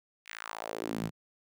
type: tone with high-pass filter sweep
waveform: sawtooth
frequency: 55.2 Hz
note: A1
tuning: 6 cents sharp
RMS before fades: -38 dBFS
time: 0.25-1.11 s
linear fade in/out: 50 ms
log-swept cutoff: 2400 to 140 Hz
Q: 2.5
effects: none